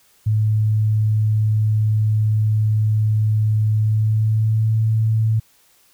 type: tone with pitch glide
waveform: sine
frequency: 107.8 to 110.57 Hz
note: A2 to A2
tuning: -35 to +9 cents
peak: -14 dBFS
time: 0.26-5.4 s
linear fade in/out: 10 ms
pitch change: +44 cents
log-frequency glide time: 3.74-4.8 s
effects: white hiss -56 dBFS RMS until 5.93 s